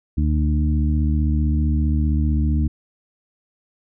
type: harmonic tone with a mistuned harmonic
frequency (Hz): 75.4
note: D2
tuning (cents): +46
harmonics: 1 / 2 / 3 / 4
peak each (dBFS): -17 / -25 / -25 / -28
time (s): 0.17-2.68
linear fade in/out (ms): 10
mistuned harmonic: 1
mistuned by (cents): -24
effects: none